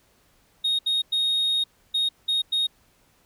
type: tone bursts at uneven times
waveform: sine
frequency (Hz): 3729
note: A#7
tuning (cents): 0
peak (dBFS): -18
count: 6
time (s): 0.64-0.79 / 0.86-1.02 / 1.12-1.64 / 1.94-2.09 / 2.28-2.42 / 2.52-2.67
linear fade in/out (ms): 10
effects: tanh soft clip ceiling -19 dBFS + pink hiss -62 dBFS RMS until 3.25 s